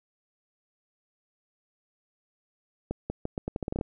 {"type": "accelerating click train", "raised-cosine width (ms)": 2, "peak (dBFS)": -17, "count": 12, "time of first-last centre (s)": [2.91, 3.812], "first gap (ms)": 190, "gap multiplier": 0.81, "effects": []}